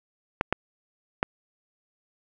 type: clicks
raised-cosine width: 0.5 ms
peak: -7 dBFS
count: 3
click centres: 0.411 / 0.526 / 1.229 s
effects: none